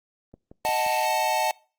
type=click train; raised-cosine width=2 ms; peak=-31 dBFS; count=4; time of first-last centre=0.34-0.864 s; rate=5.72 Hz
type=chord; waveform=square; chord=D# diminished; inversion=none; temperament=equal; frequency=622.3 / 740 / 880 Hz; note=D#5 / F#5 / A5; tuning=0 / 0 / 0 cents; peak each=-29 / -28 / -25 dBFS; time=0.65-1.51 s; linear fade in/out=0 ms
effects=noise-tail reverb RT60 0.4 s tail -25 dB re dry + Opus 24 kbps